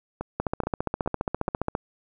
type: two click trains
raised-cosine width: 1 ms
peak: -16 / -11 dBFS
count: 4 / 21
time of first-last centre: 0.21-1.487 / 0.4-1.751 s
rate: 2.35 / 14.8 Hz
effects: none